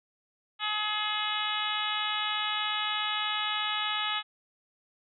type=harmonic tone; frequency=423.2 Hz; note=G#4; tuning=33 cents sharp; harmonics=2 / 3 / 4 / 5 / 6 / 7 / 8 / 9; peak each=-37 / -34 / -38 / -38 / -39 / -35 / -35 / -38 dBFS; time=0.59-4.23 s; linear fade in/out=50 ms; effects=none